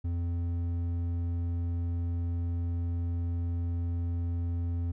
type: tone with hard clipping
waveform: sine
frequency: 86 Hz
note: F2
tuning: 26 cents flat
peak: -30 dBFS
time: 0.04-4.92 s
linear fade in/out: 10 ms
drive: 6 dB
effects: none